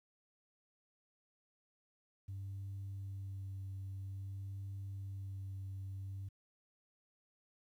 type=tone with vibrato; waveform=sine; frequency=97.4 Hz; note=G2; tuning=11 cents flat; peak=-40 dBFS; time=2.28-6.29 s; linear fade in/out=10 ms; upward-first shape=sine; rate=0.51 Hz; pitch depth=15 cents each way; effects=tanh soft clip ceiling -39 dBFS + 12-bit